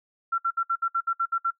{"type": "tone bursts", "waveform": "sine", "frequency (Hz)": 1359, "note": "F6", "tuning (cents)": -48, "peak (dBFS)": -21, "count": 10, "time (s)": [0.32, 1.508], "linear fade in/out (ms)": 10, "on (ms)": 63, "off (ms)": 62, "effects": ["noise-tail reverb RT60 0.1 s tail -20 dB re dry"]}